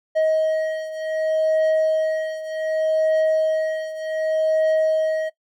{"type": "beating tone pair", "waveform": "triangle", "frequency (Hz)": [631, 631.66], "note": ["D#5", "D#5"], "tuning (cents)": [24, 26], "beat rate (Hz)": 0.66, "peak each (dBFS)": [-18, -22], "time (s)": [0.15, 5.3], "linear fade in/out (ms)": 20, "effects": ["noise-tail reverb RT60 0.1 s tail -18 dB re dry"]}